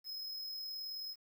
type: tone with amplitude modulation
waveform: square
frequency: 5120 Hz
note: D#8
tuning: 49 cents sharp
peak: -40 dBFS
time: 0.04-1.16 s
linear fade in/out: 50 ms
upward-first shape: sine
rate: 39 Hz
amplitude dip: 30%
effects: 11-bit